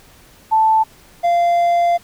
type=tone pair in turn; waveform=sine / triangle; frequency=880 / 691.7 Hz; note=A5 / F5; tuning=0 / -17 cents; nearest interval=major third; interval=417 cents; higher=first; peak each=-10 dBFS; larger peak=neither; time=0.51-0.84 / 1.23-1.98 s; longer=second; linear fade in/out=20 ms; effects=pink hiss -47 dBFS RMS until 2.03 s